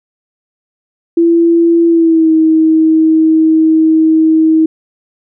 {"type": "tone with pitch glide", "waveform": "sine", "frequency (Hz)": [336.3, 318.3], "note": ["E4", "D#4"], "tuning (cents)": [35, 39], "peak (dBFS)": -5, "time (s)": [1.17, 4.66], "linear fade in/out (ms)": 5, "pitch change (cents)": -96, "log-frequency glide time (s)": [1.87, 2.32], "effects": []}